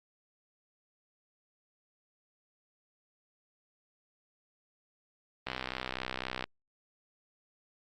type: click train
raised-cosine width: 0.3 ms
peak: -18 dBFS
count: 63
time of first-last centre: 5.47-6.44 s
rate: 63.9 Hz
effects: Opus 32 kbps